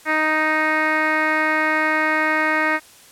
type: tone with low-pass filter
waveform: 10% pulse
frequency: 311.1 Hz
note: D#4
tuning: in tune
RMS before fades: -19 dBFS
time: 0.05-2.8 s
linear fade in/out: 50 ms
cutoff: 2100 Hz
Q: 3.3
effects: white hiss -47 dBFS RMS until 3.11 s + low-pass 12000 Hz 12 dB/octave